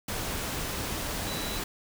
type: tone in noise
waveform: sine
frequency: 3944 Hz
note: B7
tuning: 3 cents flat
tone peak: -39 dBFS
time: 1.27-1.59 s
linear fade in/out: 5 ms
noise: pink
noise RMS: -33 dBFS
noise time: 0.08-1.64 s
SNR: -9 dB
effects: none